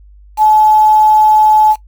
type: tone with quantisation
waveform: sine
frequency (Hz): 859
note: A5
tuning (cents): -42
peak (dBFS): -5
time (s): 0.37-1.76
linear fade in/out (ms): 50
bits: 5
effects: noise-tail reverb RT60 0.1 s tail -18 dB re dry + added 50 Hz sine -37 dBFS peak until 1.87 s